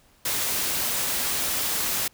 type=noise; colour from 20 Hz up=white; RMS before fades=-26 dBFS; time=0.25-2.08 s; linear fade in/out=5 ms; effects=pink hiss -59 dBFS RMS until 2.13 s